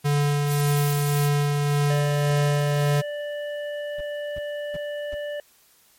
square tone with tremolo, 144.9 Hz, D3, 23 cents flat, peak -19 dBFS, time 0.04-3.02 s, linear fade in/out 20 ms, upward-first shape sine, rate 1.8 Hz, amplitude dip 25%
blue noise, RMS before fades -32 dBFS, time 0.46-1.3 s, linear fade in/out 50 ms
harmonic tone, 587.3 Hz, D5, in tune, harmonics 1 / 3 / 5, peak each -28 / -38 / -43 dBFS, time 1.9-5.4 s, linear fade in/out 2 ms
brown noise bursts, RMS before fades -36 dBFS, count 4, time 3.98-5.146 s, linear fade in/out 5 ms, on 29 ms, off 350 ms
effects white hiss -58 dBFS RMS until 5.98 s + MP3 64 kbps

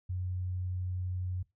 sine tone, 91.2 Hz, F#2, 24 cents flat, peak -32 dBFS, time 0.09-1.43 s, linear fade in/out 10 ms, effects noise-tail reverb RT60 0.2 s tail -20 dB re dry

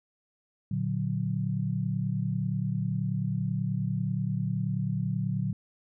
sine chord, Bb augmented, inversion none, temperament equal, 116.54 / 146.83 / 185 Hz, Bb2 / D3 / F#3, 0 / 0 / 0 cents, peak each -31 dBFS, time 0.71-5.53 s, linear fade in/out 5 ms, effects none

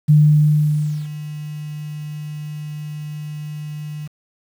sine tone with ADSR envelope, 150.5 Hz, D3, 43 cents sharp, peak -7 dBFS, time 0.08-4.08 s, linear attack 20 ms, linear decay 970 ms, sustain -19 dB, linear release 15 ms, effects 7-bit

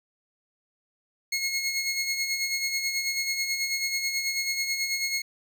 20% pulse tone with tremolo, 2166 Hz, C#7, 41 cents flat, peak -19 dBFS, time 1.32-5.22 s, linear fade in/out 5 ms, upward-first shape sine, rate 9.2 Hz, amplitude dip 50%, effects none

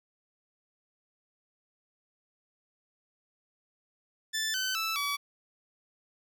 15% pulse tone with pitch steps, 1760 / 1523.3 / 1318.5 / 1141.2 Hz, A6 / F#6 / E6 / C#6, 0 / +50 / 0 / +50 cents, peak -23 dBFS, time 4.33-5.17 s, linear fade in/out 20 ms, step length 210 ms, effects none

